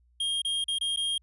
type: tone with dropouts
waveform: square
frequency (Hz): 3230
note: G#7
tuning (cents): -49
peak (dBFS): -27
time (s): 0.2-1.18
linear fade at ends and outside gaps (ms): 5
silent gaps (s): 0.419-0.448 / 0.642-0.681 / 0.786-0.81 / 0.962-0.971
effects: added 60 Hz sine -61 dBFS peak until 1.22 s + resampled to 24000 Hz